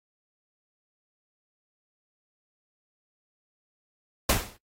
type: noise with exponential decay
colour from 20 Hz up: pink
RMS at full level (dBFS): -18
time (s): 4.29-4.57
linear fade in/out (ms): 5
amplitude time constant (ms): 60
effects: noise-tail reverb RT60 0.1 s tail -17 dB re dry + AAC 48 kbps